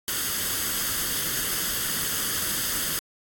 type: noise with comb filter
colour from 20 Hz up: white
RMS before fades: -27 dBFS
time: 0.08-2.99 s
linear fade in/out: 0 ms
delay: 0.62 ms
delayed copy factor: +0.6
effects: AAC 64 kbps